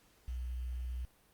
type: tone with quantisation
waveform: sine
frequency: 61.74 Hz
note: B1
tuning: in tune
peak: -36 dBFS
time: 0.28-1.05 s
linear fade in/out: 0 ms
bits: 10
effects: pink hiss -67 dBFS RMS until 1.33 s + Opus 48 kbps